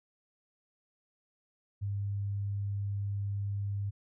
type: tone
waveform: sine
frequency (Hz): 100.5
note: G2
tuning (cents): +44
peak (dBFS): -31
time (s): 1.81-3.91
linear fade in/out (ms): 20
effects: none